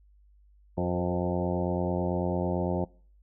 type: harmonic tone with a mistuned harmonic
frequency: 89 Hz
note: F2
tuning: 33 cents sharp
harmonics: 1 / 2 / 3 / 4 / 5 / 6 / 7 / 8 / 9 / 10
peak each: -33 / -30 / -37 / -33 / -40 / -35 / -36 / -41 / -41 / -41 dBFS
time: 0.77-2.85 s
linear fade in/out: 10 ms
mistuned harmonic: 6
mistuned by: -22 cents
effects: noise-tail reverb RT60 0.5 s tail -25 dB re dry + added 50 Hz sine -56 dBFS peak until 3.22 s